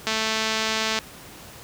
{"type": "click train", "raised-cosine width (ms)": 0.2, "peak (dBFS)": -7, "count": 203, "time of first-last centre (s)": [0.07, 0.988], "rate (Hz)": 220, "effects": ["pink hiss -43 dBFS RMS until 1.63 s", "high-pass 60 Hz 12 dB/octave"]}